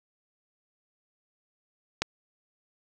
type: click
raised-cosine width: 0.2 ms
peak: -8 dBFS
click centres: 2.02 s
effects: none